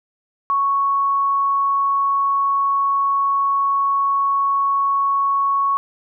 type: tone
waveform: sine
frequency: 1108.7 Hz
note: C#6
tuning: in tune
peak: -15 dBFS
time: 0.5-5.77 s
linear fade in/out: 0 ms
effects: none